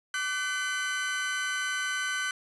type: tone cluster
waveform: 35% pulse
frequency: 1168 / 1515 / 2032 Hz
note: D6 / F#6 / B6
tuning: -10 / +40 / +49 cents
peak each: -36 / -28 / -36 dBFS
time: 0.14-2.31 s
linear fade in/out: 2 ms
effects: resampled to 24000 Hz + 10-bit